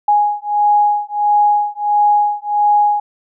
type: beating tone pair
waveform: sine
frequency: 829 / 830.5 Hz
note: G#5 / G#5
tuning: -3 / 0 cents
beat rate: 1.5 Hz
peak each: -14 dBFS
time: 0.08-3 s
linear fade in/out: 5 ms
effects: none